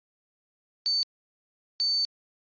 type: tone bursts at uneven times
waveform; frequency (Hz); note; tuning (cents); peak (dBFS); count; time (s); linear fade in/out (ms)
sine; 4531; C#8; +37; -22; 2; 0.86-1.03 / 1.8-2.05; 0
effects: resampled to 11025 Hz